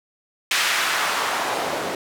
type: noise with band-pass filter sweep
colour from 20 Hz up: white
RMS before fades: -23 dBFS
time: 0.51-1.95 s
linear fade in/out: 2 ms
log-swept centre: 2200 to 450 Hz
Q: 1.1
effects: none